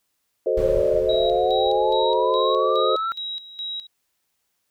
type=chord; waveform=sine; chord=F# diminished seventh; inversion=none; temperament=equal; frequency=370 / 440 / 523.3 / 622.3 Hz; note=F#4 / A4 / C5 / Eb5; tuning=0 / 0 / 0 / 0 cents; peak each=-26 / -23 / -22 / -26 dBFS; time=0.46-2.96 s; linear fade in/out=5 ms
type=noise with exponential decay; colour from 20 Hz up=brown; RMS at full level=-28 dBFS; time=0.57-3.1 s; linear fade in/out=5 ms; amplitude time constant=550 ms
type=exponential sweep; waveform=sine; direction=up; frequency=530 to 1365 Hz; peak=-22 dBFS; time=0.61-3.12 s; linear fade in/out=0 ms
type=tone with tremolo; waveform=sine; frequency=3842 Hz; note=B7; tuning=48 cents flat; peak=-27 dBFS; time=1.09-3.87 s; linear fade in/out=5 ms; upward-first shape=square; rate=2.4 Hz; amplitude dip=75%
effects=white hiss -73 dBFS RMS until 4.7 s